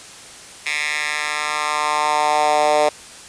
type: tone with high-pass filter sweep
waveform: 10% pulse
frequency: 150.3 Hz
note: D3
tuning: 40 cents sharp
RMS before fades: -19 dBFS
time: 0.66-2.89 s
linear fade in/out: 2 ms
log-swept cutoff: 2200 to 580 Hz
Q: 2.7
effects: white hiss -39 dBFS RMS until 3.28 s + resampled to 22050 Hz